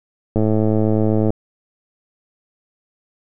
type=click train; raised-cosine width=2 ms; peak=-5 dBFS; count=103; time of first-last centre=0.36-1.304 s; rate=108 Hz; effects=none